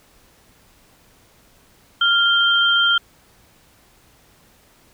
sine tone pair together, 1396.9 / 3157 Hz, F6 / G7, 0 / +12 cents, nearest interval octave + major second, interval 1412 cents, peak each -16 dBFS, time 2.01-2.98 s, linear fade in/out 5 ms, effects pink hiss -54 dBFS RMS until 4.93 s

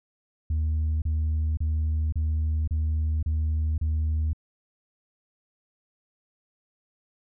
sine tone bursts, 78 Hz, D#2, 5 cents sharp, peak -20 dBFS, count 7, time 0.5-4.332 s, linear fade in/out 5 ms, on 520 ms, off 32 ms, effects tanh soft clip ceiling -21 dBFS

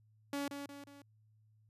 sawtooth tone with echo, 282.9 Hz, C#4, 35 cents sharp, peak -32 dBFS, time 0.33-0.48 s, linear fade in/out 2 ms, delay 180 ms, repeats 3, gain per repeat -6 dB, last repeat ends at 1.02 s, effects added 108 Hz sine -65 dBFS peak until 1.69 s + resampled to 32000 Hz

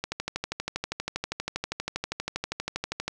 click train, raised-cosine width 0.2 ms, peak -12 dBFS, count 39, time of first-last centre 0.04-3.08 s, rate 12.5 Hz, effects none

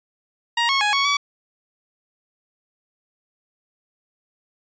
15% pulse tone with pitch steps, 940 / 1095 / 833 / 1112 / 1140 Hz, A#5 / C#6 / G#5 / C#6 / C#6, +14 / -22 / +5 / +5 / +48 cents, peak -11 dBFS, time 0.57-1.17 s, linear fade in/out 5 ms, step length 120 ms, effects resampled to 16000 Hz

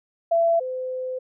sine tone pair in turn, 671 / 512.3 Hz, E5 / C5, +31 / -37 cents, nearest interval perfect fourth, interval 468 cents, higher first, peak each -16 / -26 dBFS, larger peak first, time 0.31-0.6 / 0.6-1.19 s, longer second, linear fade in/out 10 ms, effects none

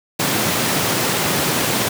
pink high-pass noise, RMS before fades -19 dBFS, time 0.19-1.89 s, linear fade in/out 10 ms, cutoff 120 Hz, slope 24 dB/octave, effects none

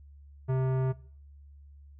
sine tone with tanh clipping, 130.81 Hz, C3, in tune, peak -27 dBFS, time 0.48-0.93 s, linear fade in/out 20 ms, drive 17 dB, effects noise-tail reverb RT60 0.5 s tail -20 dB re dry + added 71 Hz sine -49 dBFS peak until 1.99 s

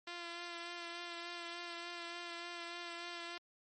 5% pulse tone with vibrato, 344.3 Hz, F4, 25 cents flat, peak -32 dBFS, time 0.07-3.38 s, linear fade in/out 5 ms, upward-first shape sine, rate 3.4 Hz, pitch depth 20 cents each way, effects MP3 32 kbps

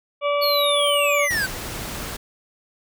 harmonic tone, 577 Hz, D5, 31 cents flat, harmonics 1 / 2 / 4 / 5 / 6, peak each -20 / -24 / -29 / -34 / -38 dBFS, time 0.21-1.29 s, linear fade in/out 50 ms
square linear sweep, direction down, 4435 to 1480 Hz, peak -21 dBFS, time 0.41-1.47 s, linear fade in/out 20 ms
pink noise, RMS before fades -31 dBFS, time 1.3-2.17 s, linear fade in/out 10 ms
effects none

